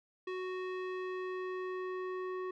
square tone with low-pass filter sweep, 370 Hz, F#4, in tune, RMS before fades -39 dBFS, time 0.27-2.51 s, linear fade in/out 5 ms, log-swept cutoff 2700 to 1500 Hz, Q 1.3, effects none

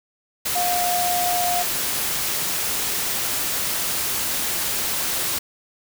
sine tone in noise, 711 Hz, F5, 31 cents sharp, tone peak -21 dBFS, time 0.55-1.63 s, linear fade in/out 10 ms, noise white, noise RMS -24 dBFS, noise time 0.45-5.39 s, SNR 0 dB, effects none

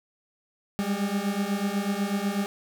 40% pulse beating tone pair, 196.5 / 204.6 Hz, G3 / G#3, +4 / -26 cents, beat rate 8.1 Hz, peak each -28 / -27 dBFS, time 0.79-2.46 s, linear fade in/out 0 ms, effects none

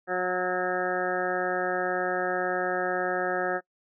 harmonic tone with a mistuned harmonic, 181.8 Hz, F#3, 30 cents flat, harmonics 1 / 2 / 3 / 4 / 5 / 7 / 8 / 9 / 10, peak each -41 / -31 / -31 / -31 / -43 / -35 / -40 / -33 / -38 dBFS, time 0.07-3.61 s, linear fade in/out 50 ms, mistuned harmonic 7, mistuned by +19 cents, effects noise-tail reverb RT60 0.1 s tail -25 dB re dry

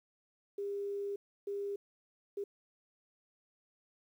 sine tone bursts at uneven times, 402.3 Hz, G4, 45 cents sharp, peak -35 dBFS, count 3, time 0.58-1.16 / 1.47-1.76 / 2.37-2.44 s, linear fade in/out 5 ms, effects 11-bit

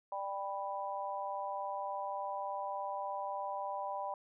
harmonic tone, 197.4 Hz, G3, 12 cents sharp, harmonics 3 / 4 / 5, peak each -42 / -40 / -40 dBFS, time 0.12-4.14 s, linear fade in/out 2 ms, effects none

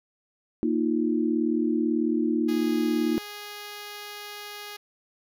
sine chord, Bb suspended fourth, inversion none, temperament equal, 233.1 / 311.1 / 349.2 Hz, Bb3 / Eb4 / F4, 0 / 0 / 0 cents, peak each -26 / -25 / -28 dBFS, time 0.63-3.18 s, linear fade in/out 0 ms
5% pulse tone, 413.6 Hz, G#4, 7 cents flat, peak -26 dBFS, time 2.48-4.77 s, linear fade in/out 10 ms
effects none

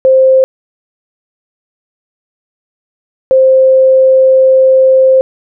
sine tone pair in turn, 525 / 525 Hz, C5 / C5, +6 / +6 cents, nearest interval unison, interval 0 cents, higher neither, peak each -3 dBFS, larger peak neither, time 0.05-0.44 / 3.31-5.21 s, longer second, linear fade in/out 0 ms, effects none

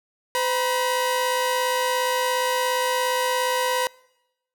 sawtooth tone pair together, 509.6 / 962 Hz, C5 / B5, -46 / -46 cents, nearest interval major seventh, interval 1100 cents, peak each -20 dBFS, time 0.35-3.87 s, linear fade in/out 0 ms, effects noise-tail reverb RT60 0.9 s tail -24 dB re dry

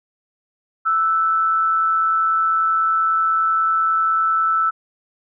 sine tone pair together, 1321.9 / 1492 Hz, E6 / F#6, +4 / +14 cents, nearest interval major second, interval 210 cents, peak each -15 / -27 dBFS, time 0.85-4.71 s, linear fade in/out 20 ms, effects none

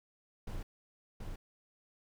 brown noise with echo, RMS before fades -40 dBFS, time 0.47-0.63 s, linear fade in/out 5 ms, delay 730 ms, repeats 1, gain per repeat -2 dB, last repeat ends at 1.36 s, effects none

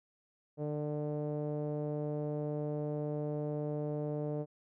sawtooth tone with low-pass filter, 149.1 Hz, D3, 27 cents sharp, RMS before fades -36 dBFS, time 0.57-4.46 s, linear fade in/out 50 ms, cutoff 540 Hz, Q 3.3, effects none

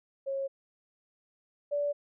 sine tone pair in turn, 545 / 579.2 Hz, C#5 / D5, -29 / -24 cents, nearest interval minor second, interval 105 cents, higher second, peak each -30 / -27 dBFS, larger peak second, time 0.26-0.48 / 1.71-1.93 s, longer neither, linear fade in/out 20 ms, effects none

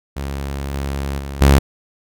sawtooth tone with level steps, 69.3 Hz, C#2, in tune, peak -19 / -17 / -22 / -4 dBFS, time 0.16-1.59 s, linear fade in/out 10 ms, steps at 0.74 / 1.19 / 1.41 s, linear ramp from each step 2 ms, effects none

